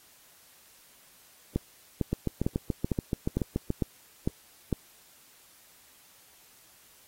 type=two click trains; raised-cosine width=3 ms; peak=-14 / -13 dBFS; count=12 / 8; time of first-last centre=2.13-3.704 / 1.56-4.727 s; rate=6.99 / 2.21 Hz; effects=white hiss -58 dBFS RMS until 7.07 s + AAC 48 kbps